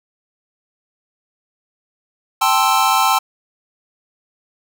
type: chord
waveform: square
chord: A minor seventh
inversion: third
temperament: equal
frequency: 784 / 880 / 1046.5 / 1318.5 Hz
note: G5 / A5 / C6 / E6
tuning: 0 / 0 / 0 / 0 cents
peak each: -19 dBFS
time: 2.41-3.19 s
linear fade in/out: 10 ms
effects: none